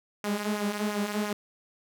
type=tone with flanger; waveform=sawtooth; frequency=207.7 Hz; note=G#3; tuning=in tune; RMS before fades=-30 dBFS; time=0.24-1.33 s; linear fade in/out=2 ms; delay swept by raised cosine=0.23 to 5.13 ms; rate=2.9 Hz; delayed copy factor=-0.6; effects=none